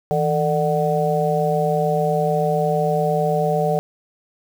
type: harmonic tone with a mistuned harmonic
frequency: 148.9 Hz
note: D3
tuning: 24 cents sharp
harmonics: 1 / 3 / 4 / 5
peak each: -22 / -22 / -22 / -22 dBFS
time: 0.11-3.79 s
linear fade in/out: 0 ms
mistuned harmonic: 1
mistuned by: +150 cents
effects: 7-bit